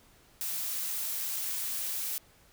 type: noise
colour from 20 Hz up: blue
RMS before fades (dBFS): -34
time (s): 0.41-2.18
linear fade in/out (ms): 0
effects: pink hiss -61 dBFS RMS until 2.52 s